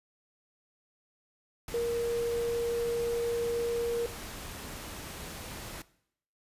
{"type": "tone in noise", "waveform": "sine", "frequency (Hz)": 470, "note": "A#4", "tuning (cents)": 14, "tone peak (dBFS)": -27, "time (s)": [1.74, 4.06], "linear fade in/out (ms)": 2, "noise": "pink", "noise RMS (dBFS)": -42, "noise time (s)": [1.68, 5.82], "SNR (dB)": 12, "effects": ["noise-tail reverb RT60 0.7 s tail -19 dB re dry", "resampled to 32000 Hz"]}